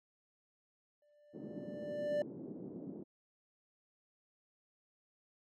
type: tone with exponential growth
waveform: triangle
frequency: 590 Hz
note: D5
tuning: 8 cents sharp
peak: -28 dBFS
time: 1.02-2.22 s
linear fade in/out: 2 ms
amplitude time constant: 260 ms
type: band-pass noise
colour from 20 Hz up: white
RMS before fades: -47 dBFS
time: 1.33-3.04 s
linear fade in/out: 20 ms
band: 160 to 370 Hz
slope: 24 dB/octave
effects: none